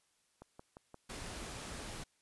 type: click train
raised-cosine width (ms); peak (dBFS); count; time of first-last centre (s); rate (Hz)
1; -36; 5; 0.42-1.118; 5.73
type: noise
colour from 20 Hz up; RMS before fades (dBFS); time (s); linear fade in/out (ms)
pink; -45; 1.09-2.04; 10
effects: white hiss -75 dBFS RMS until 2.21 s + resampled to 24000 Hz